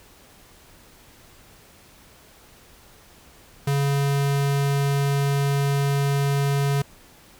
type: tone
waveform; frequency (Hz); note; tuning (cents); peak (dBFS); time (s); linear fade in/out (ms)
square; 140.4; C#3; +22; -20; 3.67-6.82; 5
effects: pink hiss -51 dBFS RMS until 7.39 s